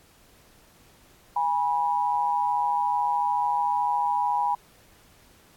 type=tone pair together; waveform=sine; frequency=822 / 975.7 Hz; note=G#5 / B5; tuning=-18 / -21 cents; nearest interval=minor third; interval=297 cents; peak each=-25 / -24 dBFS; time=1.36-4.55 s; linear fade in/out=5 ms; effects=pink hiss -57 dBFS RMS until 5.56 s + AAC 64 kbps